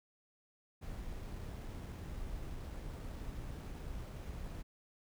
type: noise with sample-and-hold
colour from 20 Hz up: brown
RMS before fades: -44 dBFS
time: 0.81-4.63 s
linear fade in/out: 20 ms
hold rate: 8820 Hz
effects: none